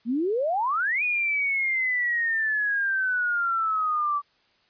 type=exponential two-way sweep; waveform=sine; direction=up then down; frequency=220 to 2482 to 1149 Hz; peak=-22 dBFS; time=0.05-4.22 s; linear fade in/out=50 ms; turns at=1.03 s; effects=white hiss -64 dBFS RMS until 4.69 s + resampled to 11025 Hz